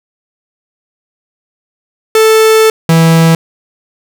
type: tone pair in turn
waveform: 45% pulse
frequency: 440 / 163.96 Hz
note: A4 / E3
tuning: 0 / -9 cents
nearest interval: octave + perfect fourth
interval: 1709 cents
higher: first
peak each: -4 dBFS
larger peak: neither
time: 2.15-2.7 / 2.89-3.35 s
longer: first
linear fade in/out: 2 ms
effects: none